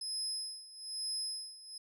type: tone with tremolo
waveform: 35% pulse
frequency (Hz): 5100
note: D#8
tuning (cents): +42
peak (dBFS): -32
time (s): 0.01-1.78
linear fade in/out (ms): 5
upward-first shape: sine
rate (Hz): 1.1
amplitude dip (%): 85
effects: none